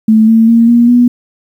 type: tone with pitch steps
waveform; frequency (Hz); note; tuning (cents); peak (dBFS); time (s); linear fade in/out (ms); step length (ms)
sine; 219.2 / 225 / 230.9 / 237 / 243.2; A3 / A3 / A#3 / A#3 / B3; -6 / +39 / -16 / +29 / -26; -3; 0.08-1.08; 5; 200
effects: 7-bit